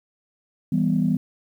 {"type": "chord", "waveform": "sine", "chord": "E minor", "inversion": "none", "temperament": "just", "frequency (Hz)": [164.81, 197.78, 247.2], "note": ["E3", "G3", "B3"], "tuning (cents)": [0, 16, 2], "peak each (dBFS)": -22, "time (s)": [0.72, 1.17], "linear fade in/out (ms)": 5, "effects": ["tanh soft clip ceiling -9 dBFS", "9-bit"]}